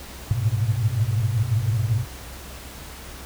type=tone cluster; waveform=sine; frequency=100 / 107.3 / 112.9 / 125.4 Hz; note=G2 / A2 / A2 / B2; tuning=+35 / -43 / +45 / +27 cents; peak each=-25 dBFS; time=0.31-2.05 s; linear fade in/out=0 ms; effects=added 65 Hz sine -40 dBFS peak until 3.25 s + pink hiss -40 dBFS RMS until 3.25 s